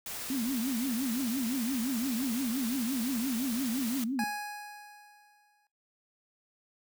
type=noise; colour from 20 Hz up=white; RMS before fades=-39 dBFS; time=0.06-4.04 s; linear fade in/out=2 ms
type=tone with vibrato; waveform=sine; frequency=248 Hz; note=B3; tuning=7 cents sharp; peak=-29 dBFS; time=0.3-4.24 s; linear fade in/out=2 ms; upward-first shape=triangle; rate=5.8 Hz; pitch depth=240 cents each way
type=tone with exponential decay; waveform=25% pulse; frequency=830.6 Hz; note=G#5; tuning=in tune; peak=-26 dBFS; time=4.19-5.67 s; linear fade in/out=1 ms; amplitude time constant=320 ms
effects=noise-tail reverb RT60 0.4 s tail -21 dB re dry